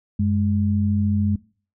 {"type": "tone pair together", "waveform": "sine", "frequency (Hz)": [93.87, 207.7], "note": ["F#2", "G#3"], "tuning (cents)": [25, 0], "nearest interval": "octave + major second", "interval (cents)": 1375, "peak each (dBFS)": -20, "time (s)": [0.19, 1.36], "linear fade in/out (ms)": 5, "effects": ["noise-tail reverb RT60 0.4 s tail -21 dB re dry"]}